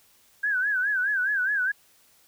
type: tone with vibrato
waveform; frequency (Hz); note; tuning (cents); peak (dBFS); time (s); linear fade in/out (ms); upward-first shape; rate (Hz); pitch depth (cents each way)
sine; 1584; G6; +18; -22; 0.43-1.72; 10; sine; 4.8; 130
effects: white hiss -60 dBFS RMS until 2.27 s